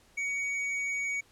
triangle tone with hard clipping, 2247 Hz, C#7, 23 cents sharp, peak -31 dBFS, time 0.17-1.21 s, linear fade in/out 10 ms, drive 9 dB, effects pink hiss -62 dBFS RMS until 1.31 s + low-pass 11000 Hz 12 dB/octave

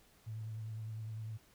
sine tone with vibrato, 110 Hz, A2, in tune, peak -40 dBFS, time 0.26-1.38 s, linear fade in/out 20 ms, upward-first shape sine, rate 9.9 Hz, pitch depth 27 cents each way, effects pink hiss -66 dBFS RMS until 1.54 s

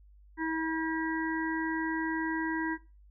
harmonic tone, 321.6 Hz, E4, 43 cents flat, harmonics 1 / 3 / 5 / 6, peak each -31 / -36 / -38 / -39 dBFS, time 0.37-2.78 s, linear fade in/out 50 ms, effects noise-tail reverb RT60 0.3 s tail -17 dB re dry + added 50 Hz sine -54 dBFS peak until 3.1 s

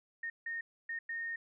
sine tone bursts at uneven times, 1842 Hz, A#6, 21 cents flat, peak -36 dBFS, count 4, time 0.23-0.3 / 0.46-0.61 / 0.89-0.99 / 1.09-1.36 s, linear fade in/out 5 ms, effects none

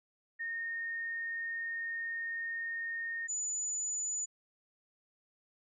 sine tone pair in turn, 1841 / 6971 Hz, A#6 / A8, -22 / -17 cents, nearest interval octave + major seventh, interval 2305 cents, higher second, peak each -35 / -33 dBFS, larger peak second, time 0.39-3.28 / 3.28-4.26 s, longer first, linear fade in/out 20 ms, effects none

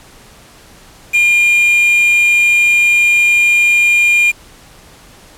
triangle tone with quantisation, 2411 Hz, D7, 45 cents sharp, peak -6 dBFS, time 1.13-4.32 s, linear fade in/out 20 ms, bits 4, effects pink hiss -41 dBFS RMS until 5.37 s + low-pass 12000 Hz 12 dB/octave

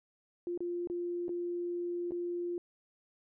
sine tone with dropouts, 349.2 Hz, F4, in tune, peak -33 dBFS, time 0.47-2.58 s, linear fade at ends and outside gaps 1 ms, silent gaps 0.576-0.605 / 0.873-0.899 / 1.282-1.292 / 2.109-2.119 s, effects none

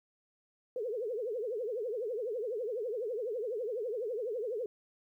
sine tone with vibrato, 459.9 Hz, A#4, 23 cents flat, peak -33 dBFS, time 0.76-4.66 s, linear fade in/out 2 ms, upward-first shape triangle, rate 12 Hz, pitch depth 250 cents each way, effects 12-bit

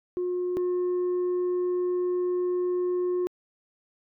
sine tone pair in turn, 359.2 / 359.2 Hz, F4 / F4, +49 / +49 cents, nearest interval unison, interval 0 cents, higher neither, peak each -24 / -21 dBFS, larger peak second, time 0.17-0.57 / 0.57-3.27 s, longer second, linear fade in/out 0 ms, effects tanh soft clip ceiling -23 dBFS

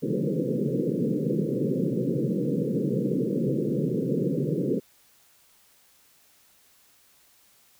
pink band-pass noise, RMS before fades -26 dBFS, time 0.02-4.8 s, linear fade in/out 20 ms, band 130 to 520 Hz, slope 96 dB/octave, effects white hiss -60 dBFS RMS until 7.79 s

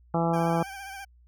harmonic tone, 167.2 Hz, E3, 25 cents sharp, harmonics 1 / 2 / 3 / 4 / 5 / 6 / 7 / 8, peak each -26 / -31 / -31 / -31 / -29 / -39 / -36 / -39 dBFS, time 0.14-0.63 s, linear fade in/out 2 ms
20% pulse tone with vibrato, 784 Hz, G5, in tune, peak -33 dBFS, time 0.33-1.05 s, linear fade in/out 10 ms, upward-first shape sine, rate 15 Hz, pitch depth 42 cents each way
effects added 60 Hz sine -54 dBFS peak until 1.27 s

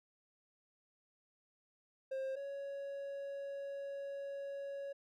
triangle tone pair in turn, 532 / 557.2 Hz, C5 / C#5, +29 / +9 cents, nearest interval minor second, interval 80 cents, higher second, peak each -35 / -39 dBFS, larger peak first, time 2.11-2.36 / 2.36-4.93 s, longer second, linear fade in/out 10 ms, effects none

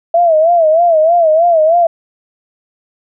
sine tone with vibrato, 658 Hz, E5, 3 cents flat, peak -6 dBFS, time 0.14-1.87 s, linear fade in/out 5 ms, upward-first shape sine, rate 3.2 Hz, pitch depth 110 cents each way, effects none

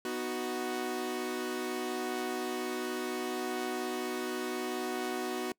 sawtooth chord, B major, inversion none, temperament equal, 246.9 / 311.1 / 370 Hz, B3 / D#4 / F#4, 0 / 0 / 0 cents, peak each -35 / -37 / -31 dBFS, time 0.05-5.52 s, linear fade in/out 2 ms, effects noise-tail reverb RT60 0.1 s tail -25 dB re dry

